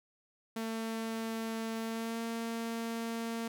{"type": "tone with pitch glide", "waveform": "sawtooth", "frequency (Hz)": [224.8, 229.1], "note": ["A3", "A#3"], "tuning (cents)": [37, -30], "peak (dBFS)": -31, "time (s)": [0.56, 3.48], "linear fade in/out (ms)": 5, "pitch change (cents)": 33, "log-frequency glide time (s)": [1.84, 2.2], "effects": []}